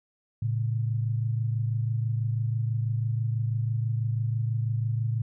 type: tone pair together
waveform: sine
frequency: 112.3 / 138.4 Hz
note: A2 / C#3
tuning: +36 / -2 cents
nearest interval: major third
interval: 362 cents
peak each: -25 / -32 dBFS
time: 0.42-5.22 s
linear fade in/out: 5 ms
effects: none